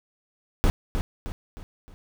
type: noise with echo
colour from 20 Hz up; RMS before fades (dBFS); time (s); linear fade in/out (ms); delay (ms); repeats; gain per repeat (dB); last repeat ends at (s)
brown; -18; 0.64-0.7; 0; 310; 4; -7; 1.94
effects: none